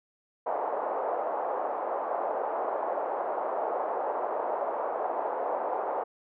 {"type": "band-pass noise", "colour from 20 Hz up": "pink", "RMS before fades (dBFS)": -31, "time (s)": [0.46, 6.04], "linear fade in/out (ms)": 10, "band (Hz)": [530, 920], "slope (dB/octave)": 24, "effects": []}